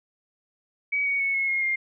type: tone with pitch steps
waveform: sine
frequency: 2270 / 2239 / 2208 / 2178 / 2148 / 2118 Hz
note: C#7 / C#7 / C#7 / C#7 / C7 / C7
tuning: +41 / +17 / -7 / -31 / +45 / +21 cents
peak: -22 dBFS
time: 0.92-1.76 s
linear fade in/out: 10 ms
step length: 140 ms
effects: none